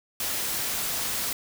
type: noise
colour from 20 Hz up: white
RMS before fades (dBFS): -29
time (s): 0.2-1.33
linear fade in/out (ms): 2
effects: none